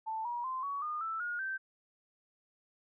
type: tone with pitch steps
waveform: sine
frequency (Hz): 883 / 957.4 / 1038 / 1125.4 / 1220.2 / 1323 / 1434.4 / 1555.3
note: A5 / A#5 / C6 / C#6 / D#6 / E6 / F6 / G6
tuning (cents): +6 / +46 / -14 / +26 / -34 / +6 / +46 / -14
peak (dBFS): -34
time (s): 0.06-1.58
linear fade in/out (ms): 20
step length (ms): 190
effects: none